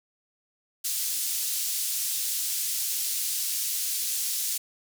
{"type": "band-pass noise", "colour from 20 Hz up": "white", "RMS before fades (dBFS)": -29, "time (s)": [0.84, 4.58], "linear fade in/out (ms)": 10, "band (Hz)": [4400, 15000], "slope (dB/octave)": 12, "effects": []}